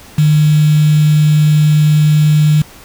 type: tone with quantisation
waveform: sine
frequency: 151.7 Hz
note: D#3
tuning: 44 cents flat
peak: -6 dBFS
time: 0.18-2.62 s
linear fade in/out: 5 ms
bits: 4
effects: pink hiss -38 dBFS RMS until 2.84 s